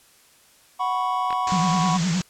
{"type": "chord", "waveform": "triangle", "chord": "F# suspended fourth", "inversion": "none", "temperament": "just", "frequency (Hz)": [740, 986.7, 1110], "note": ["F#5", "B5", "C#6"], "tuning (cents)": [0, -2, 2], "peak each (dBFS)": -24, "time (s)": [0.79, 1.98], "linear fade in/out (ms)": 20}
{"type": "clicks", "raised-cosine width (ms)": 0.3, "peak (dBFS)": -16, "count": 2, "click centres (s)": [1.306, 1.328]}
{"type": "low-pass noise", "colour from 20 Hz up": "white", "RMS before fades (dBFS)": -32, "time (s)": [1.47, 2.22], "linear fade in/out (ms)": 2, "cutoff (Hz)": 7600, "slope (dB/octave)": 96}
{"type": "tone with vibrato", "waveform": "sine", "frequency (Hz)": 174.61, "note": "F3", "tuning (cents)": 0, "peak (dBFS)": -20, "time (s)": [1.52, 2.21], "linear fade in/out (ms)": 0, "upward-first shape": "triangle", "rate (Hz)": 9.6, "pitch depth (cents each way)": 180}
{"effects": ["white hiss -55 dBFS RMS until 2.29 s", "low-pass 12000 Hz 12 dB/octave"]}